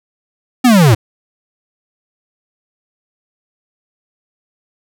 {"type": "linear sweep", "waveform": "square", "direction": "down", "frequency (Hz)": [261.6, 98.6], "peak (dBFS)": -6, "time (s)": [0.64, 0.95], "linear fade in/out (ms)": 10, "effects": []}